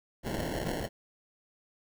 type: noise with sample-and-hold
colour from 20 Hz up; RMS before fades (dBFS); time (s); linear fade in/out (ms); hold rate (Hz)
blue; -34; 0.23-0.89; 50; 1225
effects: none